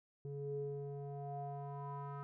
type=tone with low-pass filter sweep; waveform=square; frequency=141.3 Hz; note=C#3; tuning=34 cents sharp; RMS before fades=-44 dBFS; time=0.25-2.23 s; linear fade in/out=0 ms; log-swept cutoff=350 to 1200 Hz; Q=6.2; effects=none